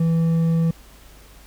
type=tone with hard clipping; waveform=triangle; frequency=164.81 Hz; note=E3; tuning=in tune; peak=-17 dBFS; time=0-0.71 s; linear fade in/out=5 ms; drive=7 dB; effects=added 50 Hz sine -47 dBFS peak until 1.46 s + pink hiss -49 dBFS RMS until 1.46 s